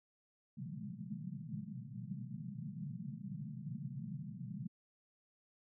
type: band-pass noise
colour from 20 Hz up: pink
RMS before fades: -45 dBFS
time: 0.57-4.68 s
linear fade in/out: 10 ms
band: 120 to 220 Hz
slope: 96 dB/octave
effects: none